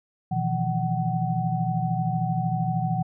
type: tone cluster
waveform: sine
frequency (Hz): 123.1 / 159.3 / 172.3 / 751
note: B2 / D#3 / F3 / F#5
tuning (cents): -5 / +41 / -23 / +26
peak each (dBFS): -28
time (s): 0.31-3.03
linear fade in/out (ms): 10
effects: none